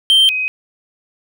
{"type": "tone pair in turn", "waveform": ["triangle", "sine"], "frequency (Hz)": [3136, 2519], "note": ["G7", "D#7"], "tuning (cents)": [0, 21], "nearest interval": "major third", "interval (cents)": 379, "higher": "first", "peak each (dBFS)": [-6, -16], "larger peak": "first", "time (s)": [[0.1, 0.29], [0.29, 0.48]], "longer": "neither", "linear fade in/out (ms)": 0, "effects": []}